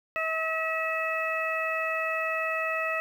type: harmonic tone with a mistuned harmonic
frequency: 643 Hz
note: E5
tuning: 43 cents flat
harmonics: 1 / 2 / 3 / 4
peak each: -32 / -32 / -32 / -32 dBFS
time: 0.16-3 s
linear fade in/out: 0 ms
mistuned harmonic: 4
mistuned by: +17 cents
effects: 9-bit